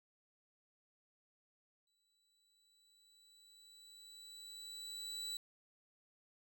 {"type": "tone with exponential growth", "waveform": "35% pulse", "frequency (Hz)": 3951, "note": "B7", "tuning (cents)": 0, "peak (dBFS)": -38, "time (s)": [1.87, 5.37], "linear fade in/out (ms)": 2, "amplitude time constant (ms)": 760, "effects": []}